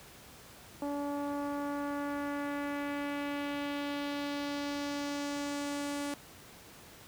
sawtooth tone with low-pass filter sweep, 286.7 Hz, D4, 42 cents flat, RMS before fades -36 dBFS, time 0.82-6.14 s, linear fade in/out 2 ms, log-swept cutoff 830 to 10000 Hz, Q 1.5, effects pink hiss -53 dBFS RMS until 7.07 s + high-pass 60 Hz 12 dB/octave

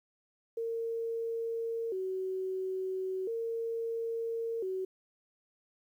sine tone with vibrato, 415.3 Hz, G#4, in tune, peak -32 dBFS, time 0.57-4.85 s, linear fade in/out 5 ms, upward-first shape square, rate 0.37 Hz, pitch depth 170 cents each way, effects 11-bit

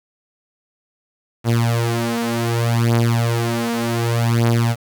sawtooth beating tone pair, 116.54 / 117.2 Hz, A#2 / A#2, 0 / +10 cents, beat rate 0.66 Hz, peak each -15 dBFS, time 1.44-4.76 s, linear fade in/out 50 ms, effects 7-bit

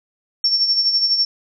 sine tone with tremolo, 5450 Hz, F8, 43 cents flat, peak -12 dBFS, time 0.44-1.25 s, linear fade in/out 2 ms, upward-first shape sine, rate 12 Hz, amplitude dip 55%, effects none

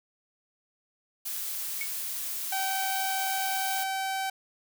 blue noise, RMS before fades -34 dBFS, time 1.25-3.84 s, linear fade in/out 10 ms
sine tone with exponential decay, 2217 Hz, C#7, in tune, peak -28 dBFS, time 1.81-1.92 s, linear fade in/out 2 ms, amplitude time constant 22 ms
sawtooth tone, 770 Hz, G5, 31 cents flat, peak -25 dBFS, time 2.52-4.3 s, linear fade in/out 5 ms
effects none

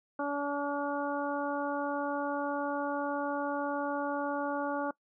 harmonic tone, 286.1 Hz, D4, 45 cents flat, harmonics 1 / 2 / 3 / 4 / 5, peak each -35 / -35 / -37 / -39 / -39 dBFS, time 0.19-4.91 s, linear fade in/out 5 ms, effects noise-tail reverb RT60 0.1 s tail -22 dB re dry

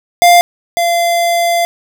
square tone pair in turn, 698.5 / 687.3 Hz, F5 / F5, 0 / -28 cents, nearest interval unison, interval 28 cents, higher first, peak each -4 / -11 dBFS, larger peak first, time 0.22-0.41 / 0.77-1.65 s, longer second, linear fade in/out 0 ms, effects none

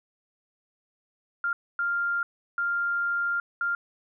sine tone bursts at uneven times, 1396.9 Hz, F6, in tune, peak -24 dBFS, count 4, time 1.44-1.53 / 1.79-2.23 / 2.58-3.4 / 3.61-3.75 s, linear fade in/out 2 ms, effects none

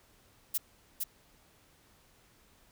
violet noise with echo, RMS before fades -30 dBFS, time 0.54-0.58 s, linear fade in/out 10 ms, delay 460 ms, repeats 1, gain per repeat -3 dB, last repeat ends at 1.04 s, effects pink hiss -64 dBFS RMS until 2.71 s

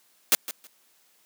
white noise with echo, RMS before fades -18 dBFS, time 0.32-0.35 s, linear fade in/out 0 ms, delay 160 ms, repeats 2, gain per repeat -15 dB, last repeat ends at 0.67 s, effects white hiss -63 dBFS RMS until 1.25 s + high-pass 200 Hz 12 dB/octave

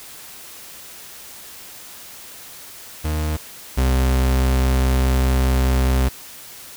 40% pulse tone pair in turn, 77.1 / 64.83 Hz, D#2 / C2, -15 / -15 cents, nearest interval minor third, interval 300 cents, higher first, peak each -19 / -14 dBFS, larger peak second, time 3.04-3.37 / 3.77-6.09 s, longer second, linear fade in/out 10 ms, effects white hiss -39 dBFS RMS until 6.76 s

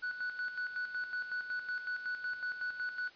triangle tone with tremolo, 1480 Hz, F#6, in tune, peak -32 dBFS, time 0.02-3.1 s, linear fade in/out 20 ms, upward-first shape square, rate 5.4 Hz, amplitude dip 60%, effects white hiss -58 dBFS RMS until 3.15 s + resampled to 11025 Hz

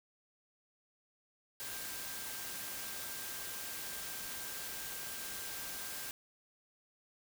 sine tone in noise, 1583 Hz, G6, 17 cents sharp, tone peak -53 dBFS, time 1.6-6.11 s, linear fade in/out 0 ms, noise white, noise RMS -43 dBFS, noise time 1.6-6.11 s, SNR -13 dB, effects none

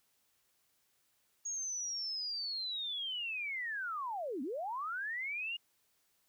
sine linear two-way sweep, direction down then up, 6645 to 236.4 to 2876 Hz, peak -36 dBFS, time 1.45-5.57 s, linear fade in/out 10 ms, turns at 4.42 s, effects white hiss -75 dBFS RMS until 6.28 s

